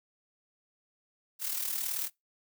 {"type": "noise with amplitude modulation", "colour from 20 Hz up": "blue", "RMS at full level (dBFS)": -31, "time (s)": [1.39, 2.1], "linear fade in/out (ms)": 50, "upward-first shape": "sine", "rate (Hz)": 38.5, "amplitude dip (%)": 60, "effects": ["noise-tail reverb RT60 0.2 s tail -25 dB re dry"]}